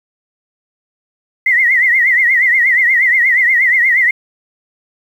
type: tone with vibrato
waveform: sine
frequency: 2000 Hz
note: B6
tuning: 21 cents sharp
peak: -8 dBFS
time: 1.46-4.11 s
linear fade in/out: 5 ms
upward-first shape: triangle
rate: 8.4 Hz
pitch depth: 140 cents each way
effects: 7-bit